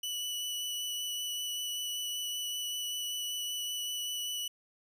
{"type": "tone with vibrato", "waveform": "sawtooth", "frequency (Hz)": 2960, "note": "F#7", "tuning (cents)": 0, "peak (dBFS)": -31, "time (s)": [0.03, 4.48], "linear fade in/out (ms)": 5, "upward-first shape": "sine", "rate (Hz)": 5.2, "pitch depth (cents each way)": 10, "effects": []}